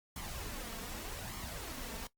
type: noise with flanger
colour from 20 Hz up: pink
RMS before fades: -43 dBFS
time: 0.16-2.07 s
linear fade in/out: 2 ms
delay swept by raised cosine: 0.93 to 4.43 ms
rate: 0.83 Hz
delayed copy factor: +0.55
effects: noise-tail reverb RT60 0.1 s tail -18 dB re dry + Opus 48 kbps

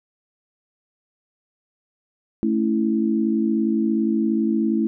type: chord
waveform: sine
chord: A major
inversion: none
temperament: equal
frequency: 220 / 277.2 / 329.6 Hz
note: A3 / C#4 / E4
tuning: 0 / 0 / 0 cents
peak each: -20 / -26 / -22 dBFS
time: 2.43-4.87 s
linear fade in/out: 0 ms
effects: none

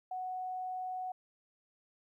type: tone with vibrato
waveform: sine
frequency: 740 Hz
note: F#5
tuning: in tune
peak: -36 dBFS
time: 0.11-1.12 s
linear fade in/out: 5 ms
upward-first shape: triangle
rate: 20 Hz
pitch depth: 11 cents each way
effects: 13-bit

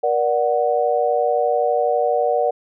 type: chord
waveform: sine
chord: Bb augmented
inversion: none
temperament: equal with one note detuned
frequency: 475.4 / 587.3 / 740 Hz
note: Bb4 / D5 / F#5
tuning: +34 / 0 / 0 cents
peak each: -20 dBFS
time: 0.03-2.51 s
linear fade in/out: 10 ms
effects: none

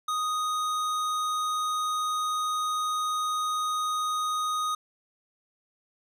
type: tone with hard clipping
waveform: sine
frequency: 1244.5 Hz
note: D#6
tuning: in tune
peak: -28 dBFS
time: 0.08-4.75 s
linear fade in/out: 5 ms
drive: 15 dB
effects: none

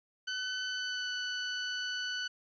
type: tone with pitch glide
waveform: 20% pulse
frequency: 1509 to 1490.8 Hz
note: F#6 to F#6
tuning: +34 to +13 cents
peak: -29 dBFS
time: 0.27-2.28 s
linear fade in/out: 10 ms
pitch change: -21 cents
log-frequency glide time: 0.64-1.1 s
effects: resampled to 16000 Hz + 11-bit

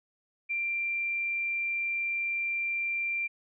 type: tone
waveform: sine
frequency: 2367 Hz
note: D7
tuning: 13 cents sharp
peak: -28 dBFS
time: 0.49-3.28 s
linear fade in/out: 20 ms
effects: none

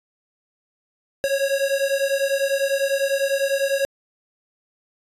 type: beating tone pair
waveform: square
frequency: 545 / 555 Hz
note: C#5 / C#5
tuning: -29 / +2 cents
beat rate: 10 Hz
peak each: -23 dBFS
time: 1.24-3.85 s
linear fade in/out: 0 ms
effects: resampled to 32000 Hz

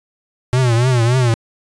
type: tone with vibrato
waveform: square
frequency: 122.3 Hz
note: B2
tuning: 16 cents flat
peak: -12 dBFS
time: 0.53-1.34 s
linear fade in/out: 0 ms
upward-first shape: triangle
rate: 3.5 Hz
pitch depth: 140 cents each way
effects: resampled to 22050 Hz

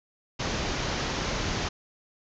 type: low-pass noise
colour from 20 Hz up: pink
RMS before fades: -30 dBFS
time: 0.39-1.69 s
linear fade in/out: 10 ms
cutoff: 6700 Hz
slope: 96 dB/octave
effects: none

